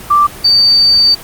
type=tone pair in turn; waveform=sine; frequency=1174.7 / 4599 Hz; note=D6 / D8; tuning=0 / -37 cents; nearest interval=2 octaves; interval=2363 cents; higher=second; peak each=-5 dBFS; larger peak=neither; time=0.1-0.27 / 0.44-1.15 s; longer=second; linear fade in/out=10 ms; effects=pink hiss -30 dBFS RMS until 1.23 s + Opus 24 kbps